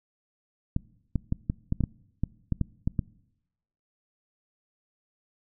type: clicks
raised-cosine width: 5 ms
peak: -13 dBFS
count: 12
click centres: 0.764 / 1.157 / 1.324 / 1.499 / 1.724 / 1.807 / 1.838 / 2.236 / 2.523 / 2.613 / 2.875 / 2.992 s
effects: noise-tail reverb RT60 0.9 s tail -23 dB re dry